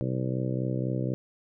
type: harmonic tone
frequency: 64 Hz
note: C2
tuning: 38 cents flat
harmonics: 2 / 3 / 4 / 5 / 6 / 7 / 8 / 9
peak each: -29 / -34 / -38 / -35 / -39 / -42 / -38 / -41 dBFS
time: 0.01-1.14 s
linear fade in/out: 0 ms
effects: none